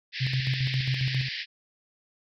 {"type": "band-pass noise", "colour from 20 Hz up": "pink", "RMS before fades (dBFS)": -34, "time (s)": [0.12, 1.46], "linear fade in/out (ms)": 50, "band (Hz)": [1700, 5200], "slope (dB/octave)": 96}
{"type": "tone with tremolo", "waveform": "sine", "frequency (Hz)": 130.81, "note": "C3", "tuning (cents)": 0, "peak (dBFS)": -23, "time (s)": [0.2, 1.29], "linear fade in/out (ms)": 20, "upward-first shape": "square", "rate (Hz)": 7.4, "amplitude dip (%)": 55}
{"effects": []}